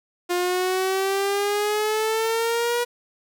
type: exponential sweep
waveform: sawtooth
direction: up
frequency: 352.4 to 483.5 Hz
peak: -17 dBFS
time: 0.29-2.85 s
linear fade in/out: 20 ms
effects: 8-bit